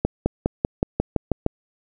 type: accelerating click train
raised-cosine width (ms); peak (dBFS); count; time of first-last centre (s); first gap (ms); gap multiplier
2; -5; 9; 0.05-1.464; 210; 0.95
effects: none